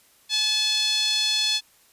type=tone with band-pass filter; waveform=5% pulse; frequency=861 Hz; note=A5; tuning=38 cents flat; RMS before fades=-23 dBFS; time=0.29-1.61 s; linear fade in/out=50 ms; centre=3800 Hz; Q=3.4; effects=white hiss -58 dBFS RMS until 1.92 s + resampled to 32000 Hz